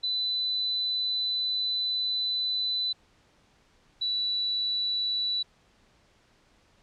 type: tone pair in turn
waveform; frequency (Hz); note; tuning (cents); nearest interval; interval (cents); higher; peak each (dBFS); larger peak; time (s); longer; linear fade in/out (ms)
sine; 3999 / 3949; B7 / B7; +21 / -1; unison; 22; first; -25; neither; 0.03-2.93 / 4.01-5.43; first; 10
effects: pink hiss -63 dBFS RMS until 6.82 s + low-pass 6000 Hz 12 dB/octave